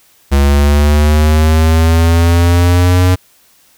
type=linear sweep; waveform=square; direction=up; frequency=69.3 to 91.7 Hz; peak=-7 dBFS; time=0.31-3.16 s; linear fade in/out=20 ms; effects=white hiss -49 dBFS RMS until 3.77 s